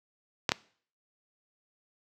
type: clicks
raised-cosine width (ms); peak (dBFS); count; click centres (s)
0.2; -6; 2; 0.492 / 0.519
effects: noise-tail reverb RT60 0.5 s tail -22 dB re dry + high-pass 100 Hz 12 dB/octave